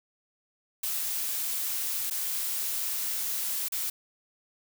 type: noise with dropouts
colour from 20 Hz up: blue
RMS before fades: -31 dBFS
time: 0.83-3.9 s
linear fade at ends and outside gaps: 5 ms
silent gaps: 2.1-2.108 / 3.685-3.721 s
effects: none